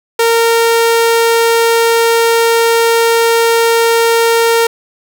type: tone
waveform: sawtooth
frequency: 460.8 Hz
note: A#4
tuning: 20 cents flat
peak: -4 dBFS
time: 0.19-4.67 s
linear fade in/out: 5 ms
effects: none